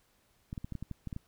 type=clicks; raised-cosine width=5 ms; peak=-26 dBFS; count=10; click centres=0.529 / 0.578 / 0.645 / 0.723 / 0.753 / 0.826 / 0.913 / 1.073 / 1.128 / 1.164 s; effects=pink hiss -70 dBFS RMS until 1.27 s